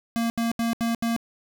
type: tone bursts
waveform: square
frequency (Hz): 231.1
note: A#3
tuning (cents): -15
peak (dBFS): -23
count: 5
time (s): 0.16-1.164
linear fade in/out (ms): 0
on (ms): 140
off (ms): 76
effects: none